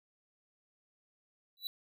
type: tone with exponential growth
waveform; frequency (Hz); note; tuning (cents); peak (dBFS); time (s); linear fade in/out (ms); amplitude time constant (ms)
square; 3951; B7; 0; -32; 1.57-1.67; 1; 21
effects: none